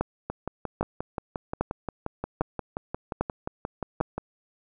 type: two click trains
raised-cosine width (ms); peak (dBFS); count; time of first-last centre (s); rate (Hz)
1; -10 / -16; 6 / 23; 0.01-4.01 / 0.3-4.18; 1.25 / 5.67
effects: none